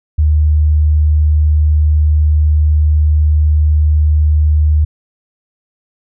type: tone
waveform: sine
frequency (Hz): 76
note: D#2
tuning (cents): -40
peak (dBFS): -7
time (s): 0.18-4.85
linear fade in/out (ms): 10
effects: none